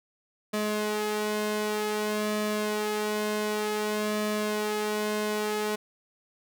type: tone with flanger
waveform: sawtooth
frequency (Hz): 211.6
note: G#3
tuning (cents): +33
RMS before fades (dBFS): -29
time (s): 0.53-5.76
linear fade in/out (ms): 10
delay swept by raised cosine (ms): 1.7 to 2.8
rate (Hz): 0.54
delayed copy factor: +0.65
effects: none